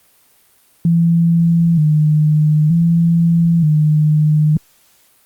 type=tone with vibrato; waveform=sine; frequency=160 Hz; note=D#3; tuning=49 cents sharp; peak=-9 dBFS; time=0.85-4.57 s; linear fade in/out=2 ms; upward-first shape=square; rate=0.54 Hz; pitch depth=84 cents each way; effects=white hiss -53 dBFS RMS until 5.25 s + Opus 32 kbps